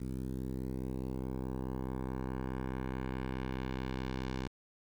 10% pulse tone with low-pass filter sweep, 64.7 Hz, C2, 19 cents flat, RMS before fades -38 dBFS, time 0-4.48 s, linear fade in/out 10 ms, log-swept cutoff 280 to 5100 Hz, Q 0.91, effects 9-bit

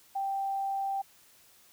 sine tone, 784 Hz, G5, in tune, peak -29 dBFS, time 0.15-1.02 s, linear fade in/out 10 ms, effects white hiss -60 dBFS RMS until 1.72 s

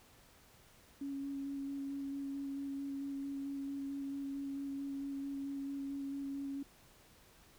sine tone with vibrato, 277.2 Hz, C#4, in tune, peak -38 dBFS, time 1.01-6.63 s, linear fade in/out 5 ms, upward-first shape square, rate 4.5 Hz, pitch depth 10 cents each way, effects pink hiss -63 dBFS RMS until 7.58 s

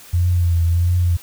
sine tone with vibrato, 86.4 Hz, F2, 18 cents flat, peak -13 dBFS, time 0.13-1.17 s, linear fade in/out 10 ms, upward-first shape triangle, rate 1.5 Hz, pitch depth 58 cents each way, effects white hiss -42 dBFS RMS until 1.22 s

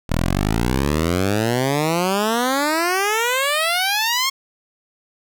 10% pulse exponential sweep, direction up, 38.5 to 1097 Hz, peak -9 dBFS, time 0.09-4.3 s, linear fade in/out 10 ms, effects none

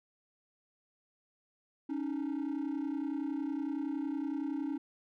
triangle tone pair together, 277.8 / 308.6 Hz, C#4 / D#4, +4 / -14 cents, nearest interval major second, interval 182 cents, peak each -32 / -33 dBFS, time 1.89-4.78 s, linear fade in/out 10 ms, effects tanh soft clip ceiling -28 dBFS

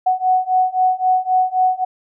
sine beating tone pair, 740 / 743.8 Hz, F#5 / F#5, 0 / +9 cents, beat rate 3.8 Hz, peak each -17 / -16 dBFS, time 0.06-1.85 s, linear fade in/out 10 ms, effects none

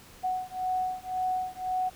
sine beating tone pair, 740 / 741.9 Hz, F#5 / F#5, 0 / +4 cents, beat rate 1.9 Hz, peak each -31 dBFS, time 0.23-1.9 s, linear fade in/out 20 ms, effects pink hiss -52 dBFS RMS until 1.95 s

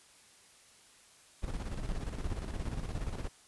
brown noise with tremolo, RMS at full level -35 dBFS, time 1.42-3.29 s, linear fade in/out 20 ms, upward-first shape square, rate 17 Hz, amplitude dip 55%, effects white hiss -60 dBFS RMS until 3.47 s + resampled to 24000 Hz

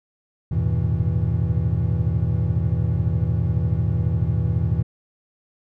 triangle tone cluster, 80.1 / 98.1 / 112.1 / 124.2 / 162.7 Hz, E2 / G2 / A2 / B2 / E3, -49 / +2 / +33 / +10 / -22 cents, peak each -23 dBFS, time 0.51-4.83 s, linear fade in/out 10 ms, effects none

